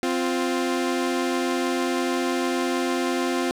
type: tone pair together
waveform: sawtooth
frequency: 260.9 / 350 Hz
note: C4 / F4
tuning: -5 / +4 cents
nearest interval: perfect fourth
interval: 509 cents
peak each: -21 dBFS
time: 0.03-3.51 s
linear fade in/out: 0 ms
effects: low-pass 10000 Hz 12 dB/octave + 9-bit